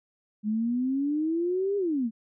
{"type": "exponential two-way sweep", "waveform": "sine", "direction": "up then down", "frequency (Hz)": [207.7, 410, 214.4], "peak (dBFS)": -24, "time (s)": [0.43, 2.11], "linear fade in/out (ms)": 50, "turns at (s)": 1.77, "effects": []}